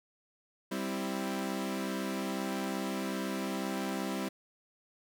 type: chord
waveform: sawtooth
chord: C major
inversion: second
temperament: equal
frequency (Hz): 196 / 261.6 / 329.6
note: G3 / C4 / E4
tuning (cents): 0 / 0 / 0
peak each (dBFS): -32 / -34 / -35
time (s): 0.71-4.29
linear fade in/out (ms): 10
effects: none